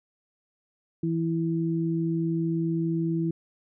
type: tone pair together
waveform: sine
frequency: 164.8 / 329.6 Hz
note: E3 / E4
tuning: 0 / 0 cents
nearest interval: octave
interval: 1200 cents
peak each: -26 / -27 dBFS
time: 1.03-3.31 s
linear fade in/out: 5 ms
effects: none